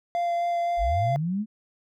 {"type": "tone with vibrato", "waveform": "triangle", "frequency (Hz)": 691, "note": "F5", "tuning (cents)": -19, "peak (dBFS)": -21, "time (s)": [0.15, 1.16], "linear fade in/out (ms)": 0, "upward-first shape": "sine", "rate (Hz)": 3.9, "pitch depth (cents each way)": 9}
{"type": "linear sweep", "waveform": "sine", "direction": "up", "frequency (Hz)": [38.89, 222.4], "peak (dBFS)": -24, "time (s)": [0.77, 1.46], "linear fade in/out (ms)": 50}
{"effects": []}